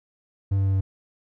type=tone with pitch steps; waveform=triangle; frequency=98 / 97.38 / 96.76 / 96.15 Hz; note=G2 / G2 / G2 / G2; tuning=0 / -11 / -22 / -33 cents; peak=-17 dBFS; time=0.51-0.81 s; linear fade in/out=10 ms; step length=75 ms; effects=none